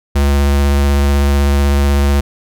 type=tone with vibrato; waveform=square; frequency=70.5 Hz; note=C#2; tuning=30 cents sharp; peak=-10 dBFS; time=0.15-2.21 s; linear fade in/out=10 ms; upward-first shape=square; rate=16 Hz; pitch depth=13 cents each way; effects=none